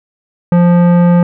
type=tone with tanh clipping; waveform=sine; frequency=174.61 Hz; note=F3; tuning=in tune; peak=-7 dBFS; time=0.52-1.23 s; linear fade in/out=2 ms; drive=15 dB; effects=none